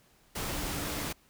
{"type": "tone in noise", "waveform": "sine", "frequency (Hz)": 293.7, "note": "D4", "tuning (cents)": 0, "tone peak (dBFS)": -43, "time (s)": [0.49, 1.06], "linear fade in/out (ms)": 10, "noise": "pink", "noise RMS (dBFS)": -35, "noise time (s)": [0.35, 1.13], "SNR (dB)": -11, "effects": ["pink hiss -64 dBFS RMS until 1.29 s"]}